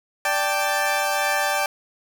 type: chord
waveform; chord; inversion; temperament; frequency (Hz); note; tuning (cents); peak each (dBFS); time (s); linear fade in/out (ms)
20% pulse; D suspended fourth; none; equal; 587.3 / 784 / 880; D5 / G5 / A5; 0 / 0 / 0; -20 / -18 / -22; 0.25-1.66; 2
effects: 7-bit